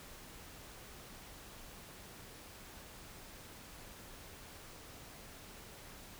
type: silence
effects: pink hiss -53 dBFS RMS until 6.19 s